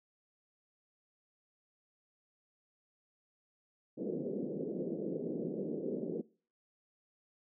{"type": "band-pass noise", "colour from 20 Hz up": "white", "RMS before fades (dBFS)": -38, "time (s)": [3.97, 6.22], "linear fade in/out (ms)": 20, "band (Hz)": [160, 490], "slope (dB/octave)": 48, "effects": ["noise-tail reverb RT60 0.4 s tail -22 dB re dry"]}